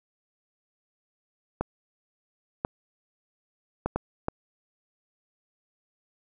clicks, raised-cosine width 1 ms, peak -12 dBFS, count 5, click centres 1.61 / 2.649 / 3.86 / 3.96 / 4.284 s, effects none

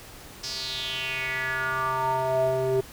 square tone with band-pass filter sweep, 130.81 Hz, C3, in tune, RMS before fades -27 dBFS, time 0.43-2.81 s, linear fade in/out 10 ms, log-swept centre 5300 to 430 Hz, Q 5.1, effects pink hiss -45 dBFS RMS until 2.92 s

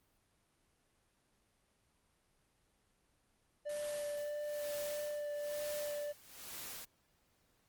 triangle tone with vibrato, 589 Hz, D5, 5 cents sharp, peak -36 dBFS, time 3.65-6.13 s, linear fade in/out 20 ms, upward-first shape sine, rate 1.6 Hz, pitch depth 10 cents each way
white noise with tremolo, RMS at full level -46 dBFS, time 3.69-6.85 s, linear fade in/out 5 ms, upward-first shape sine, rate 1.1 Hz, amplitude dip 85%
effects pink hiss -75 dBFS RMS until 7.68 s + Opus 32 kbps

